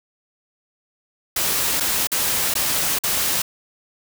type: noise with dropouts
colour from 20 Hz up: white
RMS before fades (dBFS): -21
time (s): 1.36-3.42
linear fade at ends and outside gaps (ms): 5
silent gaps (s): 1.8-1.805 / 2.072-2.117 / 2.54-2.552 / 2.988-3.036
effects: none